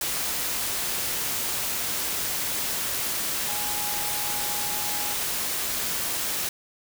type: tone in noise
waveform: sine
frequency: 830.6 Hz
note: G#5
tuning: in tune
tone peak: -36 dBFS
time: 3.48-5.14 s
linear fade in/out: 2 ms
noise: white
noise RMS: -28 dBFS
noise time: 0.01-6.49 s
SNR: -11 dB
effects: none